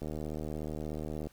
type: click train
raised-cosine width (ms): 2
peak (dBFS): -25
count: 97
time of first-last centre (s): 0.02-1.27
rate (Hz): 76.8
effects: pink hiss -63 dBFS RMS until 1.32 s